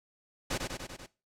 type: noise with echo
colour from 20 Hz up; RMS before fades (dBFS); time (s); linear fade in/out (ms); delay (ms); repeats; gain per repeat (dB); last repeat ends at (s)
pink; -32; 0.5-0.58; 10; 97; 5; -3; 1.065
effects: noise-tail reverb RT60 0.3 s tail -19 dB re dry + low-pass 9000 Hz 12 dB/octave